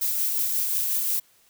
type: noise with tremolo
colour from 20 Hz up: violet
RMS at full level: -24 dBFS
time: 0.01-1.2 s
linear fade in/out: 10 ms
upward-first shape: sine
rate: 5.6 Hz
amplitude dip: 25%
effects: white hiss -60 dBFS RMS until 1.49 s